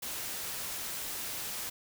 white noise, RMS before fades -38 dBFS, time 0.02-1.7 s, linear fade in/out 10 ms, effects none

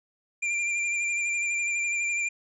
square tone with vibrato, 2376 Hz, D7, 20 cents sharp, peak -26 dBFS, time 0.42-2.29 s, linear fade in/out 10 ms, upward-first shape sine, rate 12 Hz, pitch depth 23 cents each way, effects resampled to 22050 Hz

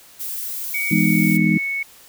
violet noise, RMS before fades -28 dBFS, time 0.19-1.38 s, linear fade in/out 20 ms
sine tone with pitch glide, 2256 to 2211 Hz, C#7 to C#7, +30 to -5 cents, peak -21 dBFS, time 0.74-1.83 s, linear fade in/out 5 ms, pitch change -35 cents, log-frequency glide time 0.9-1.42 s
sine chord, E major seventh, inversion none, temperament just, 164.81 / 206 / 247.2 / 309 Hz, E3 / G#3 / B3 / D#4, 0 / -14 / +2 / -12 cents, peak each -19 / -18 / -23 / -21 dBFS, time 0.91-1.58 s, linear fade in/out 5 ms
effects white hiss -47 dBFS RMS until 2.08 s

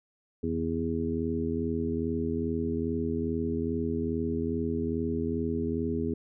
harmonic tone with a mistuned harmonic, 82.41 Hz, E2, in tune, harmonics 1 / 2 / 3 / 4 / 5, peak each -35 / -37 / -31 / -35 / -33 dBFS, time 0.43-6.14 s, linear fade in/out 5 ms, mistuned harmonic 1, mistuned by +77 cents, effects none

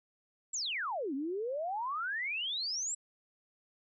sine exponential two-way sweep, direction down then up, 7902 to 260 to 7902 Hz, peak -33 dBFS, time 0.53-2.95 s, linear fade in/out 10 ms, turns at 1.14 s, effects none

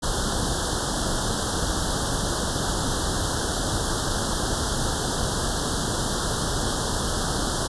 pink band-stop noise, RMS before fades -25 dBFS, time 0.02-7.68 s, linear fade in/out 20 ms, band 1700 to 3100 Hz, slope 96 dB/octave, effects resampled to 24000 Hz

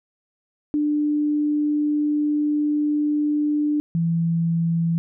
sine tone pair in turn, 297.2 / 166.8 Hz, D4 / E3, +21 / +21 cents, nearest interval minor seventh, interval 1000 cents, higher first, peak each -18 dBFS, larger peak neither, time 0.74-3.8 / 3.95-4.98 s, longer first, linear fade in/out 0 ms, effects none

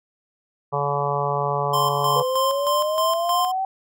harmonic tone, 142.9 Hz, D3, 47 cents flat, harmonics 1 / 3 / 4 / 5 / 6 / 7 / 8, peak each -28 / -28 / -28 / -28 / -28 / -28 / -28 dBFS, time 0.72-2.23 s, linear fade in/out 20 ms
square tone with tremolo, 1046.5 Hz, C6, in tune, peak -20 dBFS, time 1.73-3.52 s, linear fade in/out 10 ms, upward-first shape square, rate 3.2 Hz, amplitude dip 60%
sine exponential sweep, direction up, 493.9 to 775 Hz, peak -21 dBFS, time 2.16-3.65 s, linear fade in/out 2 ms
effects none

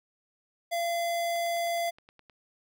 square tone, 683 Hz, F5, 39 cents flat, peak -28 dBFS, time 0.71-1.91 s, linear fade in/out 20 ms
click train, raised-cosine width 0.3 ms, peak -37 dBFS, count 10, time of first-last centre 1.36-2.298 s, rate 9.6 Hz
effects none

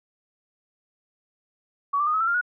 sine tone with pitch steps, 1130 / 1178.7 / 1229.4 / 1282.4 / 1337.6 / 1395.2 / 1455.3 Hz, C#6 / D6 / D#6 / E6 / E6 / F6 / F#6, +33 / +6 / -21 / -48 / +25 / -2 / -29 cents, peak -20 dBFS, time 1.93-2.413 s, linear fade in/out 10 ms, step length 69 ms, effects none

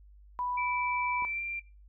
sine tone, 987.8 Hz, B5, in tune, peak -30 dBFS, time 0.39-1.25 s, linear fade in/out 0 ms
sine tone with pitch glide, 2324 to 2369 Hz, D7 to D7, -19 to +14 cents, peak -32 dBFS, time 0.57-1.6 s, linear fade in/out 10 ms, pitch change +33 cents, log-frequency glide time 1.26-1.42 s
click, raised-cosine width 2 ms, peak -37 dBFS, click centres 1.223 s
effects noise-tail reverb RT60 0.3 s tail -20 dB re dry + added 50 Hz sine -52 dBFS peak until 1.88 s

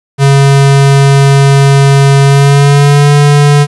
square tone with pitch glide, 138.59 to 145.06 Hz, C#3 to D3, 0 to -21 cents, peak -3 dBFS, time 0.18-3.67 s, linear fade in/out 50 ms, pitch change +79 cents, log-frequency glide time 2.24-3.12 s, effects resampled to 24000 Hz + 7-bit

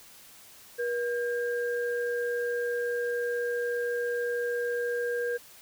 sine tone pair together, 480 / 1607 Hz, B4 / G6, -49 / +43 cents, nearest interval octave + major sixth, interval 2092 cents, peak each -28 / -34 dBFS, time 0.78-5.38 s, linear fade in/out 20 ms, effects white hiss -52 dBFS RMS until 5.61 s

